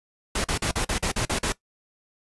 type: noise bursts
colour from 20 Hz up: pink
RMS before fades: -25 dBFS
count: 9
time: 0.35-1.523 s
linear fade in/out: 5 ms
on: 93 ms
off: 42 ms
effects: noise-tail reverb RT60 0.1 s tail -18 dB re dry + resampled to 24000 Hz